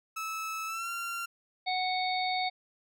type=tone with pitch glide; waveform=30% pulse; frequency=1304 to 1379.1 Hz; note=E6 to F6; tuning=-19 to -22 cents; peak=-31 dBFS; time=0.16-1.26 s; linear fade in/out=10 ms; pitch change=+97 cents; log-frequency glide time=0.66-0.9 s
type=harmonic tone; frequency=740 Hz; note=F#5; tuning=in tune; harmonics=1 / 3 / 5 / 6; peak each=-30 / -35 / -37 / -38 dBFS; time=1.66-2.5 s; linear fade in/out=20 ms
effects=none